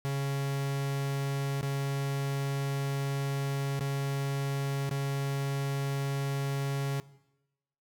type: tone with dropouts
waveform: 45% pulse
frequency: 138.59 Hz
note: C#3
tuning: in tune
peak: -29 dBFS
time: 0.05-7 s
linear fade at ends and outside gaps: 0 ms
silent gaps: 1.611-1.629 / 3.794-3.808 / 4.893-4.911 s
effects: noise-tail reverb RT60 0.9 s tail -19 dB re dry